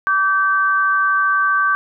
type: tone pair together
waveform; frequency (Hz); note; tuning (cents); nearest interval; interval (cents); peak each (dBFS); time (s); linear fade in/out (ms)
sine; 1156 / 1551.7; D6 / G6; -28 / -18; perfect fourth; 510; -16; 0.07-1.75; 0
effects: none